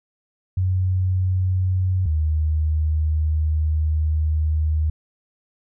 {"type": "tone pair in turn", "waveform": "sine", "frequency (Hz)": [92.5, 77.52], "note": ["F#2", "D#2"], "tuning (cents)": [0, -6], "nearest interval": "minor third", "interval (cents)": 306, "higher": "first", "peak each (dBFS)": -17, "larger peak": "neither", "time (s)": [[0.57, 2.06], [2.06, 4.9]], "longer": "second", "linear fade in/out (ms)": 5, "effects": []}